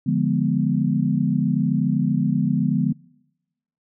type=chord; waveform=sine; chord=D diminished seventh; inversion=none; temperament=equal; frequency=146.83 / 174.61 / 207.7 / 246.9 Hz; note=D3 / F3 / Ab3 / Cb4; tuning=0 / 0 / 0 / 0 cents; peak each=-23 dBFS; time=0.06-2.93 s; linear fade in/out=10 ms; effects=noise-tail reverb RT60 1.0 s tail -26 dB re dry